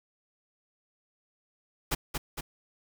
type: noise with echo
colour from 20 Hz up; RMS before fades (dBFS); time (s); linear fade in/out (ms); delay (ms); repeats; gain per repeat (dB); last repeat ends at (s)
pink; -28; 1.91-1.95; 10; 230; 2; -4; 2.41
effects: none